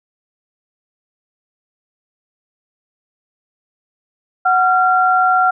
sine tone pair together, 740.9 / 1377 Hz, F#5 / F6, +2 / -25 cents, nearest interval major seventh, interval 1073 cents, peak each -13 / -13 dBFS, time 4.45-5.51 s, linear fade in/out 10 ms, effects none

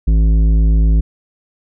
sine tone with tanh clipping, 54 Hz, A1, 32 cents flat, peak -10 dBFS, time 0.07-1.01 s, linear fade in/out 10 ms, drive 11 dB, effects none

